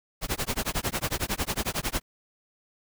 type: noise with tremolo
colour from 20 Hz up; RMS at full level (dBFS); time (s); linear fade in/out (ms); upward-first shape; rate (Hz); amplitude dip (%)
pink; -26; 0.21-2.02; 50; sine; 11; 100
effects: none